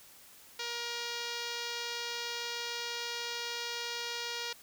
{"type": "tone with low-pass filter", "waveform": "5% pulse", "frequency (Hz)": 473.5, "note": "A#4", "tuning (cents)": 27, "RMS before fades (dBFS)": -38, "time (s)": [0.59, 4.53], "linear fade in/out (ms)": 5, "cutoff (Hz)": 5400, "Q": 1.3, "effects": ["white hiss -56 dBFS RMS until 4.62 s"]}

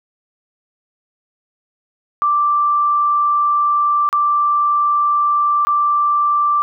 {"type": "tone with dropouts", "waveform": "sine", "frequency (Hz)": 1174.7, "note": "D6", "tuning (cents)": 0, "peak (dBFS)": -12, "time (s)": [2.22, 6.62], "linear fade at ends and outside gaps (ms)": 0, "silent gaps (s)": [[4.09, 4.128], [5.65, 5.67]], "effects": []}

